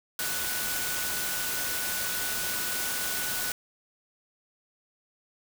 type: tone in noise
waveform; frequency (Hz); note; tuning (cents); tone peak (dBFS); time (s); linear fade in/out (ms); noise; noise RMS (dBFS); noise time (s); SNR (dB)
sine; 1480; F#6; 0; -37; 0.19-3.52; 2; white; -31; 0.19-3.52; -9
effects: none